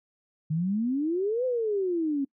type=exponential two-way sweep; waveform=sine; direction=up then down; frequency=150.3 to 519 to 268.7 Hz; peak=-24 dBFS; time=0.5-2.25 s; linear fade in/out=10 ms; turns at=1.45 s; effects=noise-tail reverb RT60 0.1 s tail -24 dB re dry